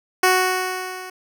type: tone with level ramp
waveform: 10% pulse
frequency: 370 Hz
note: F#4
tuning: in tune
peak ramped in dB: -4 to -25 dBFS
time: 0.23-1.1 s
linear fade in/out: 5 ms
effects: none